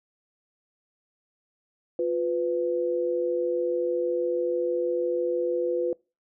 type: tone pair together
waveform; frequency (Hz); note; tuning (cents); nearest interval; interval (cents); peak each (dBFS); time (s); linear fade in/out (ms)
sine; 353 / 499.2; F4 / B4; +19 / +19; tritone; 600; -27 / -25; 1.99-5.93; 2
effects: noise-tail reverb RT60 0.3 s tail -25 dB re dry